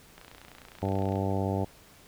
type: click train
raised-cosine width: 0.3 ms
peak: -31 dBFS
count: 30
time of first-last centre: 0.18-1.156 s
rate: 29.7 Hz
type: harmonic tone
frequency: 97.1 Hz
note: G2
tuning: 16 cents flat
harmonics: 1 / 2 / 3 / 4 / 5 / 6 / 7 / 8 / 9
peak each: -30 / -33 / -35 / -36 / -37 / -38 / -38 / -39 / -40 dBFS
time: 0.82-1.65 s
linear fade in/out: 10 ms
effects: pink hiss -55 dBFS RMS until 2.07 s